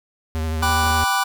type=tone with vibrato; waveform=square; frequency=79.6 Hz; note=D#2; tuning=40 cents sharp; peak=-22 dBFS; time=0.35-1.04 s; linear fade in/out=0 ms; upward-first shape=triangle; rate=12 Hz; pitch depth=38 cents each way
type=chord; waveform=square; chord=G major seventh; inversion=none; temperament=equal; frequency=784 / 987.8 / 1174.7 / 1480 Hz; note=G5 / B5 / D6 / F#6; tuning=0 / 0 / 0 / 0 cents; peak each=-24 dBFS; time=0.62-1.24 s; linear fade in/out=10 ms
type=clicks; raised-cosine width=2 ms; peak=-23 dBFS; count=5; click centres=0.635 / 0.691 / 0.836 / 0.869 / 0.907 s
effects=none